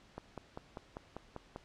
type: click train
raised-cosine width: 1 ms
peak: -28 dBFS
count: 8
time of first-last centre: 0.18-1.561 s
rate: 5.07 Hz
effects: pink hiss -62 dBFS RMS until 1.64 s + low-pass 5000 Hz 12 dB/octave